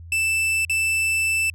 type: tone with dropouts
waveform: 45% pulse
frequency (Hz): 2648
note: E7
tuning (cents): +7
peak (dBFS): -19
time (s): 0.12-1.5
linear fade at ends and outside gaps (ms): 2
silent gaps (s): 0.65-0.696
effects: added 84 Hz sine -37 dBFS peak until 1.54 s + low-pass 12000 Hz 12 dB/octave